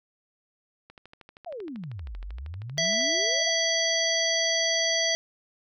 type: click train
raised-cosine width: 0.3 ms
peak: -31 dBFS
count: 28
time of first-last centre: 0.9-3.009 s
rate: 12.8 Hz
type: exponential two-way sweep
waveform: sine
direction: down then up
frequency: 740 to 41.38 to 740 Hz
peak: -34 dBFS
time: 1.46-3.5 s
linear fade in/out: 10 ms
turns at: 2.19 s
type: harmonic tone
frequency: 659.3 Hz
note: E5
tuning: in tune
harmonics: 1 / 3 / 5 / 7 / 9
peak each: -29 / -29 / -29 / -29 / -29 dBFS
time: 2.78-5.15 s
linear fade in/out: 0 ms
effects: none